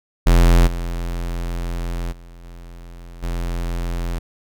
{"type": "tone with level steps", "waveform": "square", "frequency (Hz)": 42.97, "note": "F1", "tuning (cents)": -27, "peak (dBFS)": [-10, -23, -39, -36, -22], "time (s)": [0.26, 4.19], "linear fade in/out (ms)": 10, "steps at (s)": [0.66, 2.11, 2.43, 3.22], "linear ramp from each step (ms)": 20, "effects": []}